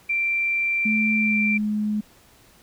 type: tone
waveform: sine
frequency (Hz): 2355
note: D7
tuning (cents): +4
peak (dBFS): -20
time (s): 0.09-1.58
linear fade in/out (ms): 10
type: tone with pitch glide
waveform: sine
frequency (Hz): 216.3 to 211.2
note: A3 to G#3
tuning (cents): -29 to +29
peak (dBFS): -21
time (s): 0.85-2.01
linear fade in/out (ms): 10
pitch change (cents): -42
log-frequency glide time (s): 1.18-1.38
effects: pink hiss -54 dBFS RMS until 2.62 s